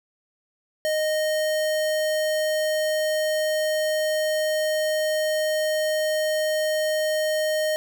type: tone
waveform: square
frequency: 619 Hz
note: D#5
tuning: 9 cents flat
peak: -22 dBFS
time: 0.85-7.76 s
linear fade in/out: 0 ms
effects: none